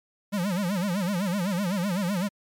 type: tone with vibrato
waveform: square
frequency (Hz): 188.8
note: F#3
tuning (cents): +35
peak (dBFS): -25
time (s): 0.32-2.29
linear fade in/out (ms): 20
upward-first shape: sine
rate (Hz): 7.9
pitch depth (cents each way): 180
effects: MP3 96 kbps